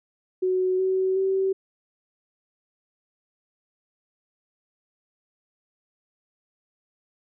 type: tone with pitch steps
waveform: sine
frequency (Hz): 370.6 / 377.1 / 383.7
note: F#4 / F#4 / G4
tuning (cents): +3 / +33 / -37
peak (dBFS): -20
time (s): 0.42-1.53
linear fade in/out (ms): 10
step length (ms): 370
effects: none